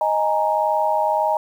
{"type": "chord", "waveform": "sine", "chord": "D# suspended fourth", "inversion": "none", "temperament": "equal", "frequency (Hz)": [622.3, 830.6, 932.3], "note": ["D#5", "G#5", "A#5"], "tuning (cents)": [0, 0, 0], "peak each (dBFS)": -21, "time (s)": [0.01, 1.37], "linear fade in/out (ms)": 2, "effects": ["8-bit"]}